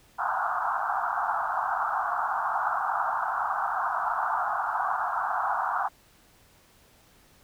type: band-pass noise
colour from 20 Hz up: pink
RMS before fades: -28 dBFS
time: 0.18-5.89 s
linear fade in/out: 20 ms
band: 700 to 1500 Hz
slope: 96 dB/octave
effects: pink hiss -59 dBFS RMS until 7.43 s